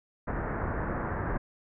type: low-pass noise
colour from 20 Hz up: pink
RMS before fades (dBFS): -32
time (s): 0.27-1.38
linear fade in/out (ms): 10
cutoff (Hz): 1800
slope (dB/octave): 48
effects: none